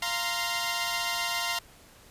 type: chord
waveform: 10% pulse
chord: F suspended fourth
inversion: none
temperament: equal with one note detuned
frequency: 695.2 / 932.3 / 1046.5 Hz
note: F5 / Bb5 / C6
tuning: -8 / 0 / 0 cents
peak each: -24 dBFS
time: 0.02-1.59 s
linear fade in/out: 5 ms
effects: pink hiss -54 dBFS RMS until 2.1 s + resampled to 32000 Hz